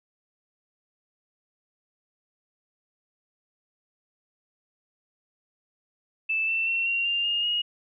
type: tone with pitch steps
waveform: sine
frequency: 2637 / 2675 / 2714 / 2754 / 2794 / 2834 / 2876 Hz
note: E7 / E7 / E7 / F7 / F7 / F7 / F#7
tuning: 0 / +25 / +50 / -25 / 0 / +25 / -50 cents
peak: -23 dBFS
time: 6.29-7.62 s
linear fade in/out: 10 ms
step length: 190 ms
effects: none